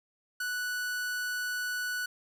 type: tone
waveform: 45% pulse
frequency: 1480 Hz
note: F#6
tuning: in tune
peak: -31 dBFS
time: 0.4-2.06 s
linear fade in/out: 5 ms
effects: none